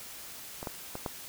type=clicks; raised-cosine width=1 ms; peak=-24 / -20 / -22 / -18 dBFS; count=4; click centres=0.629 / 0.672 / 0.954 / 1.062 s; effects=white hiss -45 dBFS RMS until 1.28 s